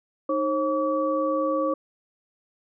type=tone cluster; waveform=sine; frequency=308.8 / 538 / 1144 Hz; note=D#4 / C5 / D6; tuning=-13 / +48 / -46 cents; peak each=-27 / -24 / -28 dBFS; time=0.29-1.74 s; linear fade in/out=5 ms; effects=none